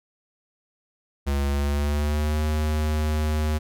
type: tone with pitch glide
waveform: square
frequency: 70.3 to 76.66 Hz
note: C#2 to D#2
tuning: +25 to -25 cents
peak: -22 dBFS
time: 1.26-3.59 s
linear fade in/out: 20 ms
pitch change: +150 cents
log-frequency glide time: 1.47-2.43 s
effects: none